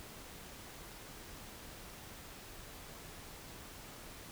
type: silence
effects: pink hiss -51 dBFS RMS until 4.31 s